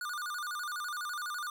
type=tone with vibrato; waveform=square; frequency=1320 Hz; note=E6; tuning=2 cents sharp; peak=-36 dBFS; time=0.01-1.5 s; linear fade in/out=2 ms; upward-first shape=square; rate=12 Hz; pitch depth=170 cents each way; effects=none